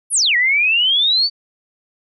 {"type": "exponential two-way sweep", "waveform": "sine", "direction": "down then up", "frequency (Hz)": [11590, 1889, 4629], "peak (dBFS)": -12, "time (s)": [0.1, 1.3], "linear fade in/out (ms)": 50, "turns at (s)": 0.36, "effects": []}